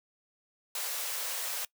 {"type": "high-pass noise", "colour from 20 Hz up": "white", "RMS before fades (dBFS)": -35, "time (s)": [0.75, 1.65], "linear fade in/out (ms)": 2, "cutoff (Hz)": 450, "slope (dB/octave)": 48, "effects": ["noise-tail reverb RT60 0.1 s tail -22 dB re dry"]}